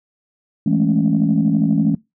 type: chord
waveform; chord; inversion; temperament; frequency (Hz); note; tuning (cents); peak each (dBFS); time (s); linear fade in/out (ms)
sine; A major seventh; second; equal; 164.81 / 207.7 / 220 / 277.2; E3 / G#3 / A3 / C#4; 0 / 0 / 0 / 0; -18; 0.66-1.95; 5
effects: noise-tail reverb RT60 0.2 s tail -22 dB re dry + tanh soft clip ceiling -6 dBFS